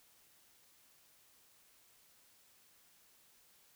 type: silence
effects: white hiss -67 dBFS RMS until 3.75 s